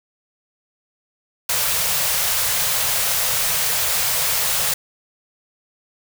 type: band-stop noise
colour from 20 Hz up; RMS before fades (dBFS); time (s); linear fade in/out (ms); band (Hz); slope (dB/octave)
white; -20; 1.49-4.74; 5; 180 to 440; 96
effects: none